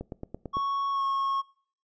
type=click train; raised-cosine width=2 ms; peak=-22 dBFS; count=6; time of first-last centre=0.01-0.569 s; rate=8.94 Hz
type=tone with pitch glide; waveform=triangle; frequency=1108.7 to 1092.8 Hz; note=C#6 to C#6; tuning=0 to -25 cents; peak=-24 dBFS; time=0.53-1.42 s; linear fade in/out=20 ms; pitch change=-25 cents; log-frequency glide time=0.91-1.03 s
effects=noise-tail reverb RT60 0.5 s tail -21 dB re dry + resampled to 16000 Hz